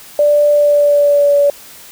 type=tone with pitch glide; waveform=sine; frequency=587.3 to 572.2 Hz; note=D5 to D5; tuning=0 to -45 cents; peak=-7 dBFS; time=0.19-1.5 s; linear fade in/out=2 ms; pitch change=-45 cents; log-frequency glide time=0.5-1.39 s; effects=white hiss -37 dBFS RMS until 1.91 s